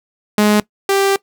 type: tone pair in turn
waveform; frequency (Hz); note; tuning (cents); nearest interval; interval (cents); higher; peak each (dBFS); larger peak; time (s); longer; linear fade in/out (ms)
sawtooth; 209.8 / 393; G#3 / G4; +18 / +4; major seventh; 1086; second; -6 / -8; first; 0.38-0.6 / 0.89-1.16; second; 2
effects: noise-tail reverb RT60 0.1 s tail -20 dB re dry